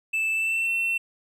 triangle tone with pitch glide, 2637 to 2700 Hz, E7 to E7, 0 to +41 cents, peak -21 dBFS, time 0.13-0.98 s, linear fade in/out 10 ms, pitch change +41 cents, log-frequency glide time 0.32-0.69 s, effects none

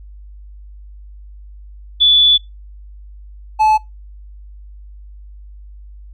sine / triangle tone pair in turn, 3457 / 864.2 Hz, A7 / A5, -31 / -31 cents, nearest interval 2 octaves, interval 2400 cents, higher first, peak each -7 dBFS, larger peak neither, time 2-2.38 / 3.59-3.78 s, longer first, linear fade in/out 20 ms, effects noise-tail reverb RT60 0.2 s tail -23 dB re dry + added 50 Hz sine -34 dBFS peak until 6.13 s

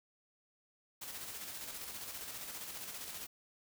white noise with tremolo, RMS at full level -44 dBFS, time 1.01-3.27 s, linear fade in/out 10 ms, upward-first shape square, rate 15 Hz, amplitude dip 35%, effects none

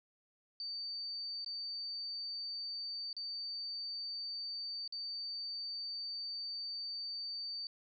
sine tone with dropouts, 4595 Hz, D8, 39 cents flat, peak -39 dBFS, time 0.6-7.67 s, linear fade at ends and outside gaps 1 ms, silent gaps 1.446-1.462 / 3.129-3.166 / 4.877-4.924 s, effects none

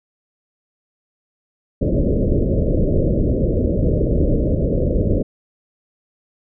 pink low-pass noise, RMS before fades -17 dBFS, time 1.81-5.23 s, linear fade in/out 10 ms, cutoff 600 Hz, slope 96 dB/octave, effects none

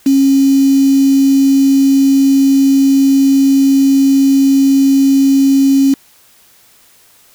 sine tone with quantisation, 272.6 Hz, C#4, 29 cents flat, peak -6 dBFS, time 0.06-5.94 s, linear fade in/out 5 ms, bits 4, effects white hiss -47 dBFS RMS until 7.34 s

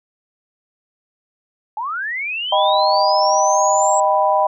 sine linear sweep, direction up, 821 to 7750 Hz, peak -21 dBFS, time 1.77-4 s, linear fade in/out 2 ms
sine chord, Eb augmented, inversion none, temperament equal with one note detuned, 619 / 784 / 987.8 Hz, Eb5 / G5 / B5, -9 / 0 / 0 cents, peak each -17 dBFS, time 2.52-4.47 s, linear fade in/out 5 ms
effects none

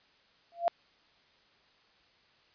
sine tone with exponential growth, 686 Hz, F5, 31 cents flat, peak -20 dBFS, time 0.52-0.68 s, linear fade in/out 0 ms, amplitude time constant 34 ms, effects white hiss -65 dBFS RMS until 2.54 s + resampled to 11025 Hz

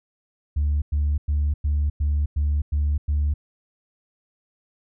sine tone bursts, 73.42 Hz, D2, in tune, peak -17 dBFS, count 8, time 0.56-3.34 s, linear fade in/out 10 ms, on 260 ms, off 100 ms, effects tanh soft clip ceiling -16 dBFS

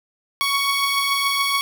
15% pulse beating tone pair, 1108.7 / 1115.7 Hz, C#6 / C#6, 0 / +11 cents, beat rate 7 Hz, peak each -20 / -13 dBFS, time 0.41-1.61 s, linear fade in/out 0 ms, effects 8-bit

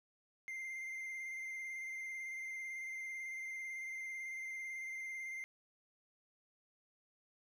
triangle tone with vibrato, 2093 Hz, C7, in tune, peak -40 dBFS, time 0.48-5.44 s, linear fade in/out 0 ms, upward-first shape square, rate 18 Hz, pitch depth 17 cents each way, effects none

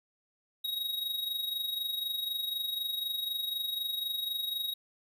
square tone with amplitude modulation, 3794 Hz, A#7, 30 cents sharp, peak -30 dBFS, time 0.64-4.74 s, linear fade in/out 10 ms, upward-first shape sine, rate 24 Hz, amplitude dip 60%, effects none

